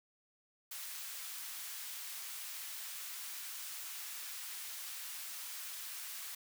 white high-pass noise, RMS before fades -45 dBFS, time 0.71-6.35 s, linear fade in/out 5 ms, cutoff 1200 Hz, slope 12 dB/octave, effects none

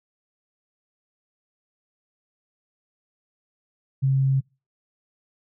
sine tone, 134.6 Hz, C3, 49 cents sharp, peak -17 dBFS, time 4.02-4.41 s, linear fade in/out 20 ms, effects noise-tail reverb RT60 0.3 s tail -26 dB re dry

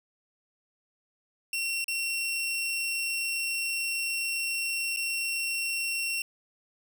sawtooth tone with dropouts, 2727 Hz, F7, 42 cents flat, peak -25 dBFS, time 1.53-6.22 s, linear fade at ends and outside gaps 2 ms, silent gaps 1.843-1.881 / 4.963-4.97 s, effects none

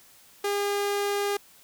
sawtooth tone, 405.4 Hz, G#4, 42 cents flat, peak -21 dBFS, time 0.44-1.37 s, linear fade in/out 5 ms, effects white hiss -55 dBFS RMS until 1.63 s

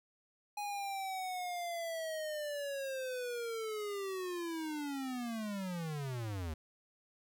square linear sweep, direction down, 830.6 to 75 Hz, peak -38 dBFS, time 0.57-6.54 s, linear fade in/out 5 ms, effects none

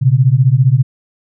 sine beating tone pair, 122.4 / 137.4 Hz, B2 / C#3, -15 / -15 cents, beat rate 15 Hz, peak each -10 dBFS, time 0.01-0.83 s, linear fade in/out 20 ms, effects none

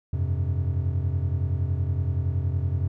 triangle chord, F suspended second, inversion none, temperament equal, 87.31 / 98 / 130.81 Hz, F2 / G2 / C3, 0 / 0 / 0 cents, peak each -23 / -27 / -27 dBFS, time 0.13-2.88 s, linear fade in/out 5 ms, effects none

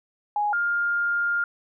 sine tone pair in turn, 830.6 / 1406.6 Hz, G#5 / F6, 0 / +12 cents, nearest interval major sixth, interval 912 cents, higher second, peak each -21 dBFS, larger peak neither, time 0.36-0.53 / 0.53-1.44 s, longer second, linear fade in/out 2 ms, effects none

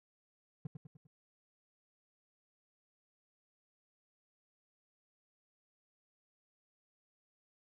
triangle tone with echo, 150.4 Hz, D3, 42 cents sharp, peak -34 dBFS, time 0.65-0.67 s, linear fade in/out 5 ms, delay 100 ms, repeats 4, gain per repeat -6 dB, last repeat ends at 1.07 s, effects none

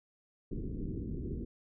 pink low-pass noise, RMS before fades -38 dBFS, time 0.51-1.45 s, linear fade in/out 5 ms, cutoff 400 Hz, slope 48 dB/octave, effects none

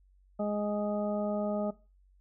harmonic tone, 207.7 Hz, G#3, in tune, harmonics 1 / 2 / 3 / 4 / 6, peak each -32 / -39 / -32 / -42 / -45 dBFS, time 0.39-1.71 s, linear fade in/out 10 ms, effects noise-tail reverb RT60 0.3 s tail -19 dB re dry + added 47 Hz sine -60 dBFS peak until 2.2 s

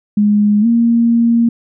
sine tone with pitch glide, 207.7 to 233.1 Hz, G#3 to A#3, 0 to 0 cents, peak -8 dBFS, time 0.17-1.49 s, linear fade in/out 5 ms, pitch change +200 cents, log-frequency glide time 0.61-0.66 s, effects none

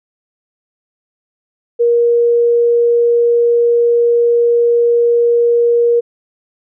sine tone, 472.8 Hz, A#4, 24 cents sharp, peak -8 dBFS, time 1.79-6.01 s, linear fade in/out 20 ms, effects none

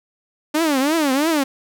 sawtooth tone with vibrato, 293.7 Hz, D4, in tune, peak -12 dBFS, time 0.54-1.44 s, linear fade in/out 10 ms, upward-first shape triangle, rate 3 Hz, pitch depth 250 cents each way, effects none

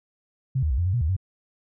sine tone with pitch steps, 131.7 / 77 / 61.8 / 87 / 93.1 / 121.1 / 76.7 / 94.4 Hz, C3 / D#2 / B1 / F2 / F#2 / B2 / D#2 / F#2, +12 / -17 / +2 / -6 / +11 / -34 / -24 / +35 cents, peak -20 dBFS, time 0.55-1.166 s, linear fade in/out 10 ms, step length 77 ms, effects none

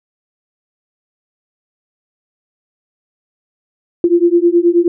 sine beating tone pair, 340.5 / 349.9 Hz, F4 / F4, -44 / +3 cents, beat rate 9.4 Hz, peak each -11 dBFS, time 4.04-4.88 s, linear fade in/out 2 ms, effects none

